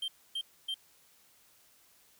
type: tone bursts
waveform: triangle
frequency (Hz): 3151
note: G7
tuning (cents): +8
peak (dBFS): -31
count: 3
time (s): 0.02-0.743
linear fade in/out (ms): 5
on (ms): 61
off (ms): 270
effects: white hiss -64 dBFS RMS until 2.19 s